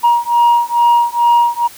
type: beating tone pair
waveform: sine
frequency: 947 / 949.3 Hz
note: A#5 / A#5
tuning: +27 / +31 cents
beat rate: 2.3 Hz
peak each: -10 dBFS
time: 0.03-1.68 s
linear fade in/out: 20 ms
effects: tanh soft clip ceiling -5 dBFS + white hiss -37 dBFS RMS until 1.77 s